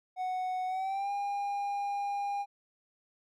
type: tone with pitch glide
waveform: triangle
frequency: 740 to 807 Hz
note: F#5 to G#5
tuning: 0 to -50 cents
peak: -29 dBFS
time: 0.16-2.46 s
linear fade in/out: 50 ms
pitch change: +150 cents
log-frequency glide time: 0.67-1.11 s
effects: none